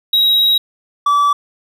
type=tone pair in turn; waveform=triangle; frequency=3829 / 1153.6 Hz; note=A#7 / D6; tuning=+46 / -31 cents; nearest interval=octave + major sixth; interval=2077 cents; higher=first; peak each=-8 dBFS; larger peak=neither; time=0.13-0.58 / 1.06-1.33 s; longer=first; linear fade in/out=5 ms; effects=none